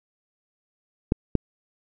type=clicks; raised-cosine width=3 ms; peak=-6 dBFS; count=2; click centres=1.121 / 1.353 s; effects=none